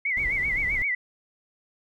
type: tone with vibrato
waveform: sine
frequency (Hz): 2113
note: C7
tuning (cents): +16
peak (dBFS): -23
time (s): 0.05-0.95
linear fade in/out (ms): 5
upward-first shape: sine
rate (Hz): 7.7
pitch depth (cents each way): 130
type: noise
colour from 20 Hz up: brown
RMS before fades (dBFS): -36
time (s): 0.17-0.82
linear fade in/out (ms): 0
effects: none